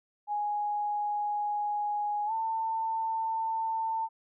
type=tone with pitch glide; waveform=sine; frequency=830.6 to 895.4 Hz; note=G#5 to A5; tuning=0 to +30 cents; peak=-28 dBFS; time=0.27-4.09 s; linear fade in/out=50 ms; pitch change=+130 cents; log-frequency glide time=2.26-2.32 s; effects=none